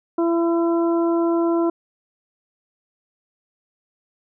harmonic tone, 336.5 Hz, E4, 36 cents sharp, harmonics 1 / 2 / 3 / 4, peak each -17 / -26 / -29 / -34 dBFS, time 0.18-1.7 s, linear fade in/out 5 ms, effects none

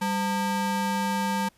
square ring-modulated tone, 354.5 Hz, F4, 26 cents sharp, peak -22 dBFS, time 0.01-1.49 s, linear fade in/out 10 ms, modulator 551 Hz, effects pink hiss -62 dBFS RMS until 1.57 s + resampled to 32000 Hz

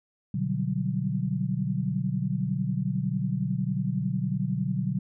sine chord, G major seventh, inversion first, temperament equal, 123.47 / 146.83 / 185 / 196 Hz, B2 / D3 / F#3 / G3, 0 / 0 / 0 / 0 cents, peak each -31 / -30 / -29 / -34 dBFS, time 0.34-4.99 s, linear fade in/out 5 ms, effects none

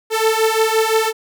sawtooth beating tone pair, 440 / 445.8 Hz, A4 / A4, 0 / +23 cents, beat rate 5.8 Hz, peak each -13 dBFS, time 0.1-1.13 s, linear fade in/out 50 ms, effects none

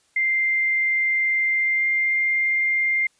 sine tone with pitch glide, 2093 to 2106 Hz, C7 to C7, 0 to +11 cents, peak -18 dBFS, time 0.16-3.07 s, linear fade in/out 5 ms, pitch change +11 cents, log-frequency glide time 1.5-2.19 s, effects white hiss -63 dBFS RMS until 3.19 s + resampled to 22050 Hz

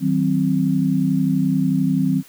sine chord, C diminished, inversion first, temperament just, 156.98 / 188.37 / 261.6 Hz, Eb3 / Gb3 / C4, +16 / +31 / 0 cents, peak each -21 / -20 / -19 dBFS, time 0-2.23 s, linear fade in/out 50 ms, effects white hiss -48 dBFS RMS until 2.28 s

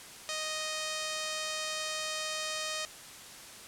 5% pulse tone, 622.3 Hz, D#5, in tune, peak -22 dBFS, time 0.29-2.85 s, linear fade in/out 0 ms, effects white hiss -48 dBFS RMS until 3.67 s + low-pass 10000 Hz 12 dB/octave

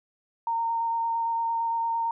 sine tone with vibrato, 920 Hz, A#5, 23 cents flat, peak -24 dBFS, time 0.47-2.11 s, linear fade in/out 2 ms, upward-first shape square, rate 8.8 Hz, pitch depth 8 cents each way, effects none

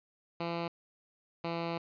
10% pulse tone pair in turn, 169.4 / 168.13 Hz, E3 / E3, +48 / +34 cents, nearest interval unison, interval 14 cents, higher first, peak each -25 dBFS, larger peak neither, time 0.4-0.68 / 1.44-1.78 s, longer second, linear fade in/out 5 ms, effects resampled to 11025 Hz

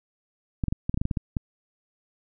clicks, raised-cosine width 5 ms, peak -13 dBFS, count 11, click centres 0.638 / 0.683 / 0.725 / 0.895 / 0.943 / 0.975 / 1.015 / 1.054 / 1.112 / 1.172 / 1.368 s, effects none

